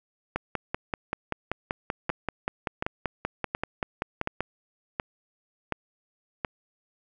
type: two click trains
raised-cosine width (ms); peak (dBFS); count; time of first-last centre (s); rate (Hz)
0.5; -12 / -12; 22 / 7; 0.36-4.406 / 2.1-6.448; 5.19 / 1.38
effects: none